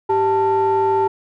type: ring-modulated tone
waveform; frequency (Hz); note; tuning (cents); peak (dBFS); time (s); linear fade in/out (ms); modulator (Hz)
triangle; 246.9; B3; 0; -9; 0.09-1.08; 10; 637
effects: none